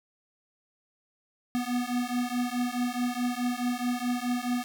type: beating tone pair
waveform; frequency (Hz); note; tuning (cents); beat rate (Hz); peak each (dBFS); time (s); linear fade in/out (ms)
square; 243.3 / 248; B3 / B3; -26 / +7; 4.7; -31; 1.55-4.64; 0
effects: none